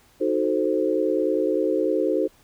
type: chord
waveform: sine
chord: D# diminished seventh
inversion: none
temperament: equal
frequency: 311.1 / 370 / 440 / 523.3 Hz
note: D#4 / F#4 / A4 / C5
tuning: 0 / 0 / 0 / 0 cents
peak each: -25 dBFS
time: 0.2-2.28 s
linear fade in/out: 20 ms
effects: pink hiss -57 dBFS RMS until 2.43 s